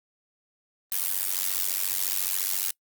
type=noise with amplitude modulation; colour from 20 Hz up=blue; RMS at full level=-23 dBFS; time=0.92-2.71 s; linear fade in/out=0 ms; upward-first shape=sine; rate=94.3 Hz; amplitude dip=95%; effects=noise-tail reverb RT60 0.1 s tail -24 dB re dry + Opus 32 kbps